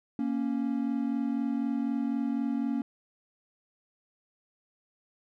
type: tone pair together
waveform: triangle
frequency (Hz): 234.1 / 278.1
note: A#3 / C#4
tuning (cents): +8 / +6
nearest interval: minor third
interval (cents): 298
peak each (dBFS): -28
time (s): 0.19-2.82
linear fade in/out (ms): 2
effects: none